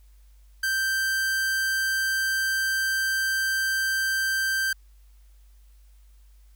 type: tone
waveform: 45% pulse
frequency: 1565 Hz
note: G6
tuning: 3 cents flat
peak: -23 dBFS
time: 0.63-4.73 s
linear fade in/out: 5 ms
effects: added 50 Hz sine -50 dBFS peak until 6.55 s + white hiss -67 dBFS RMS until 6.55 s